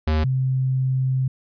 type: tone pair in turn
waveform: square / sine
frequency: 77.78 / 130.81 Hz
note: D#2 / C3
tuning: 0 / 0 cents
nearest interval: major sixth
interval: 900 cents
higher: second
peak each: -18 dBFS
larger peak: neither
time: 0.07-0.24 / 0.24-1.28 s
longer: second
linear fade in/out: 5 ms
effects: resampled to 11025 Hz